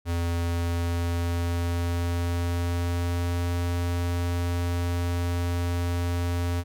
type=tone with pitch glide; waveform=square; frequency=85.4 to 87.04 Hz; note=F2 to F2; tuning=-38 to -5 cents; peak=-25 dBFS; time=0.05-6.64 s; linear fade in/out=50 ms; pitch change=+33 cents; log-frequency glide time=0.32-3.52 s; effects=none